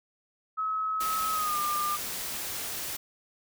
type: tone with pitch glide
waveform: sine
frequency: 1285 to 1198.9 Hz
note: E6 to D6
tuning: -45 to +35 cents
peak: -27 dBFS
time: 0.57-1.97 s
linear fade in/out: 20 ms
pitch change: -120 cents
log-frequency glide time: 1.31-1.58 s
type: noise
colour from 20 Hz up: white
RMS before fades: -35 dBFS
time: 1-2.97 s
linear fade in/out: 10 ms
effects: none